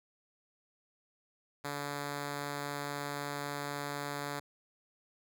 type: tone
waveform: 5% pulse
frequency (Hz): 143.8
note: D3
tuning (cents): -36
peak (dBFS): -25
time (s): 1.64-4.4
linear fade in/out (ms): 10
effects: none